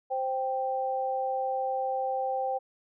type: tone pair together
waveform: sine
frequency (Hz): 523.3 / 784.1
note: C5 / G5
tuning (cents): 0 / 0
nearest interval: perfect fifth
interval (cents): 700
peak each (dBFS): -31 / -29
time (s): 0.1-2.59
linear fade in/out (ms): 20
effects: none